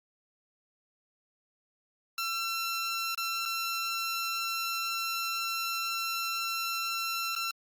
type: tone with dropouts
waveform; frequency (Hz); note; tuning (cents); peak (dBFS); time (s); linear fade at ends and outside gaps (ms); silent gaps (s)
15% pulse; 1351; E6; +42; -24; 2.18-7.51; 2; 3.148-3.176 / 3.454-3.458 / 7.352-7.362
effects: Opus 32 kbps